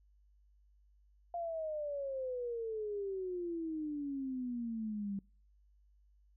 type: exponential sweep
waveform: sine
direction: down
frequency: 697 to 195.2 Hz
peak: -36 dBFS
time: 1.34-5.19 s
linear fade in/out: 2 ms
effects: noise-tail reverb RT60 0.4 s tail -26 dB re dry + added 50 Hz sine -64 dBFS peak until 6.36 s